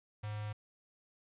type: tone with notch filter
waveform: square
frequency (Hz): 105.5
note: G#2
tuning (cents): +28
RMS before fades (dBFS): -40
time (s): 0.23-0.53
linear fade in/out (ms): 10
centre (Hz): 330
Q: 1.2
effects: resampled to 8000 Hz + 11-bit